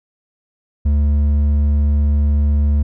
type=tone with hard clipping; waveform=sine; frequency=73 Hz; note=D2; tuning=10 cents flat; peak=-13 dBFS; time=0.85-2.83 s; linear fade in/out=10 ms; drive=5 dB; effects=none